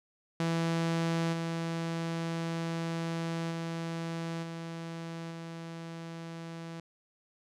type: tone with level steps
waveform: sawtooth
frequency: 165.8 Hz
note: E3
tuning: 10 cents sharp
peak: -24 / -28 / -30 / -34 / -36 dBFS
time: 0.4-6.8 s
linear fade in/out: 2 ms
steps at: 1.32 / 3.5 / 4.42 / 5.3 s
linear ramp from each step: 20 ms
effects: low-pass 7000 Hz 12 dB/octave